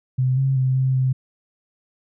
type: tone with pitch steps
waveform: sine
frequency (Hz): 128.7 / 134.5 / 130.2 / 131.4 / 130.1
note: C3 / C3 / C3 / C3 / C3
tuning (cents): -28 / +48 / -8 / +8 / -9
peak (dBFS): -16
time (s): 0.18-1.13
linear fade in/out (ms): 10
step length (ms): 190
effects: none